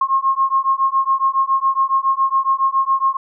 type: beating tone pair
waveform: sine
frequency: 1072 / 1079.2 Hz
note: C6 / C#6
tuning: +42 / -47 cents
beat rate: 7.2 Hz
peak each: -17 dBFS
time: 0.01-3.17 s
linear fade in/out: 5 ms
effects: none